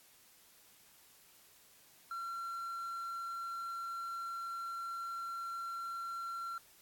triangle tone, 1364 Hz, F6, 41 cents flat, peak -37 dBFS, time 2.11-6.58 s, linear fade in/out 2 ms, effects white hiss -63 dBFS RMS until 6.81 s + AAC 64 kbps

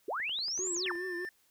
sine linear two-way sweep, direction up then down, 312.1 to 7902 to 745 Hz, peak -32 dBFS, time 0.08-0.92 s, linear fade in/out 5 ms, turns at 0.73 s
click train, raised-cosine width 0.5 ms, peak -37 dBFS, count 9, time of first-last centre 0.2-0.955 s, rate 10.6 Hz
triangle tone with vibrato, 359.6 Hz, F#4, 49 cents flat, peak -35 dBFS, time 0.59-1.25 s, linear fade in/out 0 ms, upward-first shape triangle, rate 4.8 Hz, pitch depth 97 cents each way
triangle tone, 1783 Hz, A6, 22 cents sharp, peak -36 dBFS, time 0.86-1.29 s, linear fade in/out 2 ms
effects white hiss -69 dBFS RMS until 1.5 s

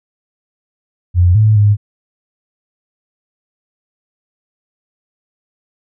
sine tone with pitch steps, 88.7 / 108 / 103.6 Hz, F2 / A2 / G#2, +27 / -32 / -4 cents, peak -6 dBFS, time 1.14-1.77 s, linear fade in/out 50 ms, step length 210 ms, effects none

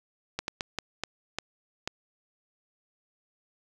slowing click train, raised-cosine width 0.2 ms, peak -13 dBFS, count 7, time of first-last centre 0.39-1.875 s, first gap 91 ms, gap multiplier 1.4, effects none

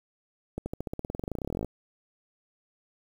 accelerating click train, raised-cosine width 2 ms, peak -19 dBFS, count 27, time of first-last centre 0.58-1.646 s, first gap 80 ms, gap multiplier 0.94, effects 8-bit

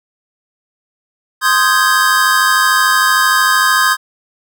square chord, Ab major seventh, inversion first, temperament equal, 1046.5 / 1244.5 / 1568 / 1661.2 Hz, C6 / Eb6 / G6 / Ab6, 0 / 0 / 0 / 0 cents, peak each -16 dBFS, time 1.41-3.97 s, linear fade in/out 50 ms, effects none

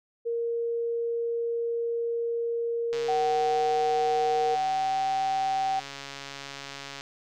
sine tone, 466.6 Hz, A#4, 2 cents sharp, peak -26 dBFS, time 0.25-4.56 s, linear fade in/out 20 ms
click train, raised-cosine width 0.2 ms, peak -21 dBFS, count 568, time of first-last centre 2.93-7.009 s, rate 139 Hz
sine tone with pitch glide, 756 to 769.2 Hz, F#5 to G5, +37 to -33 cents, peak -24 dBFS, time 3.08-5.8 s, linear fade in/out 10 ms, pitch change +30 cents, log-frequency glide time 4.49-5.03 s
effects none

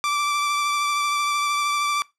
sawtooth tone with vibrato, 1168 Hz, D6, 10 cents flat, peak -17 dBFS, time 0.04-2.02 s, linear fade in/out 0 ms, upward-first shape sine, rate 13 Hz, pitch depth 16 cents each way, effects noise-tail reverb RT60 0.2 s tail -20 dB re dry + low-pass 9000 Hz 12 dB/octave

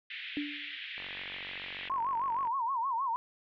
pink band-pass noise, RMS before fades -42 dBFS, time 0.1-1.89 s, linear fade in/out 5 ms, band 1800 to 3500 Hz, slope 48 dB/octave
sine tone with exponential decay, 292.1 Hz, D4, 9 cents flat, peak -29 dBFS, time 0.37-0.77 s, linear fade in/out 1 ms, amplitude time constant 86 ms
click train, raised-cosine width 0.5 ms, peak -32 dBFS, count 71, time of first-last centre 0.98-2.473 s, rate 46.9 Hz
sine tone with vibrato, 1000 Hz, B5, 21 cents sharp, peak -29 dBFS, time 1.9-3.16 s, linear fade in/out 0 ms, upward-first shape sine, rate 6.4 Hz, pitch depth 180 cents each way
effects none

